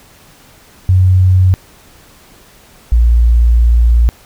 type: tone pair in turn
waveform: sine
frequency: 92.5 / 58.27 Hz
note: F#2 / A#1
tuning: 0 / 0 cents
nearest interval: minor sixth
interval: 800 cents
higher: first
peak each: -5 dBFS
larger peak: neither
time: 0.89-1.54 / 2.92-4.09 s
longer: second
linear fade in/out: 0 ms
effects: pink hiss -43 dBFS RMS until 4.25 s